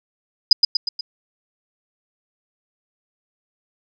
sine tone with echo, 4978 Hz, D#8, in tune, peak -4 dBFS, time 0.51-0.53 s, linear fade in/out 5 ms, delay 120 ms, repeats 4, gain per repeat -5 dB, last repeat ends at 1.01 s, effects none

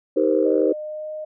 sine chord, C minor seventh, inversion first, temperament just, 314 / 392.4 / 470.9 / 523.3 Hz, Eb4 / G4 / Bb4 / C5, +16 / +2 / +18 / 0 cents, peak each -21 dBFS, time 0.16-0.73 s, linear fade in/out 10 ms
sine tone with pitch glide, 606 to 616.6 Hz, D#5 to D#5, -46 to -16 cents, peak -28 dBFS, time 0.45-1.25 s, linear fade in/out 10 ms, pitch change +30 cents, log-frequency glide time 0.68-1.11 s
effects tanh soft clip ceiling -4 dBFS

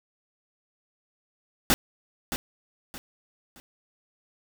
pink noise with echo, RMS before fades -20 dBFS, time 1.7-1.74 s, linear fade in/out 0 ms, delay 620 ms, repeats 3, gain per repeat -10 dB, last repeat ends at 3.6 s, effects none

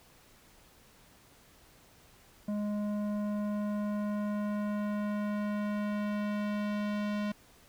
square tone with low-pass filter sweep, 207.7 Hz, G#3, in tune, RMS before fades -33 dBFS, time 2.48-7.32 s, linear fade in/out 5 ms, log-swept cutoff 690 to 3700 Hz, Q 0.81, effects pink hiss -60 dBFS RMS until 7.68 s

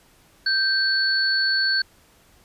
sine tone pair together, 1565 / 4426 Hz, G6 / C#8, -3 / -3 cents, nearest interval octave + tritone, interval 1800 cents, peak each -21 dBFS, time 0.46-1.82 s, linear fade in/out 5 ms, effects pink hiss -56 dBFS RMS until 2.44 s + resampled to 32000 Hz

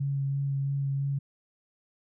sine tone with vibrato, 138.59 Hz, C#3, in tune, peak -26 dBFS, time 0-1.19 s, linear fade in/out 10 ms, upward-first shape sine, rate 3 Hz, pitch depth 13 cents each way, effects none

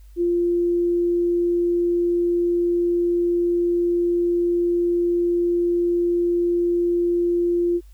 sine tone, 347 Hz, F4, 11 cents flat, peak -17 dBFS, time 0.16-7.81 s, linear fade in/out 50 ms, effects added 50 Hz sine -42 dBFS peak until 7.93 s + white hiss -62 dBFS RMS until 7.93 s

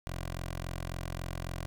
10% pulse tone with notch filter, 43.65 Hz, F1, in tune, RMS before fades -38 dBFS, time 0.07-1.66 s, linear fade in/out 0 ms, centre 230 Hz, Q 1.2, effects none

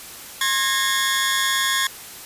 sawtooth tone cluster, 1068 / 1650 / 1840 / 3398 Hz, C6 / G#6 / A#6 / G#7, +35 / -12 / -23 / +39 cents, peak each -21 dBFS, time 0.41-1.87 s, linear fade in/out 2 ms, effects white hiss -38 dBFS RMS until 2.25 s + resampled to 32000 Hz

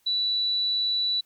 sine tone, 3951 Hz, B7, in tune, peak -22 dBFS, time 0.06-1.21 s, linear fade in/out 10 ms, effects white hiss -66 dBFS RMS until 1.25 s + MP3 96 kbps

